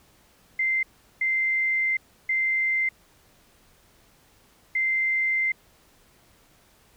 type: tone bursts at uneven times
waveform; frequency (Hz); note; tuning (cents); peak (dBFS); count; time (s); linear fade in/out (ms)
sine; 2083; C7; -8; -21; 4; 0.59-0.83 / 1.21-1.97 / 2.29-2.89 / 4.75-5.52; 5
effects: pink hiss -59 dBFS RMS until 6.96 s

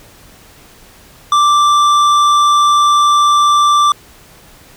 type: tone with tanh clipping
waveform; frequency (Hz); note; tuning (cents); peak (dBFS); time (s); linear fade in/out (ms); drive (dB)
triangle; 1174.7; D6; 0; -9; 1.32-3.92; 2; 16
effects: pink hiss -42 dBFS RMS until 4.76 s

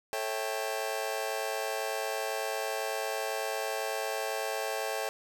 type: chord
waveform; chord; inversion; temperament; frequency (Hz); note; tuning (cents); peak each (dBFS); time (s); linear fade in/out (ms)
sawtooth; A dominant seventh; none; just; 440 / 550 / 660 / 792; A4 / C#5 / E5 / G5; 0 / -14 / +2 / +18; -33; 0.13-5.09; 0
effects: none

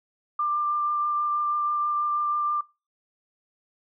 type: tone with vibrato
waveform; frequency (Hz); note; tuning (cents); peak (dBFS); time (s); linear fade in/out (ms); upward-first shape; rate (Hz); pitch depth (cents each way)
sine; 1189; D6; +21; -22; 0.39-2.61; 5; triangle; 6.2; 12
effects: noise-tail reverb RT60 0.3 s tail -24 dB re dry

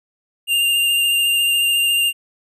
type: tone with vibrato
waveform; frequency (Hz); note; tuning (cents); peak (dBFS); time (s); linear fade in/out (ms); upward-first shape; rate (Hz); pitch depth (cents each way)
square; 2799; F7; +3; -15; 0.47-2.13; 50; triangle; 14; 21
effects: none

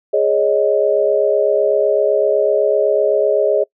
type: chord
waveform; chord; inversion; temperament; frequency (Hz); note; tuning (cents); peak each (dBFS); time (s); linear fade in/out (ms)
sine; Ab suspended fourth; none; equal; 415.3 / 554.4 / 622.3; Ab4 / Db5 / Eb5; 0 / 0 / 0; -16; 0.13-3.64; 10
effects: noise-tail reverb RT60 0.1 s tail -25 dB re dry

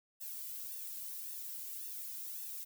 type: noise with flanger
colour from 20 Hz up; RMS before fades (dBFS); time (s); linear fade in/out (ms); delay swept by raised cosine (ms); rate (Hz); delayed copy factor
violet; -44; 0.2-2.65; 20; 1.1 to 2.04; 1.8; +0.8
effects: none

